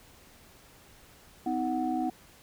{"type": "tone cluster", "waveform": "sine", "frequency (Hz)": [254.9, 317.2, 740], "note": ["C4", "D#4", "F#5"], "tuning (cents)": [-45, 33, 0], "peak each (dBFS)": -31, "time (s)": [1.46, 2.1], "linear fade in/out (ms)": 5, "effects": ["tanh soft clip ceiling -18 dBFS", "pink hiss -56 dBFS RMS until 2.42 s"]}